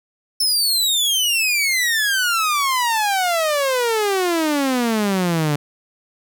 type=exponential sweep; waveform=sawtooth; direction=down; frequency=5330 to 143.4 Hz; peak=-13 dBFS; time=0.4-5.56 s; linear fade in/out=5 ms; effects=none